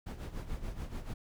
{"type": "noise with tremolo", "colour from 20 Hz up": "brown", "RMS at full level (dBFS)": -37, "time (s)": [0.06, 1.14], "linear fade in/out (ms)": 10, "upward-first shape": "sine", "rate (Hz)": 6.9, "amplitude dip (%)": 70, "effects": []}